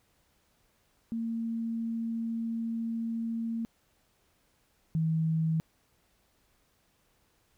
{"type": "tone pair in turn", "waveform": "sine", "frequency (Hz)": [228.5, 160.5], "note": ["A#3", "E3"], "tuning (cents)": [-34, -46], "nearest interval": "tritone", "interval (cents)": 612, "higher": "first", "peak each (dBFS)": [-30, -25], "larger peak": "second", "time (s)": [[1.12, 3.65], [4.95, 5.6]], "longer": "first", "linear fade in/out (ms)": 0, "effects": ["pink hiss -70 dBFS RMS until 7.57 s"]}